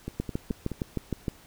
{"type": "two click trains", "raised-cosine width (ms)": 3, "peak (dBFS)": [-20, -15], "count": [4, 8], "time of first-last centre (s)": [[0.08, 0.717], [0.2, 1.282]], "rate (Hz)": [4.71, 6.47], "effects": ["pink hiss -54 dBFS RMS until 1.46 s"]}